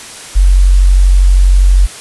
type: tone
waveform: sine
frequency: 46.25 Hz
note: F#1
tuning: in tune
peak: -3 dBFS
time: 0.35-1.87 s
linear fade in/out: 20 ms
effects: white hiss -29 dBFS RMS until 2 s + resampled to 24000 Hz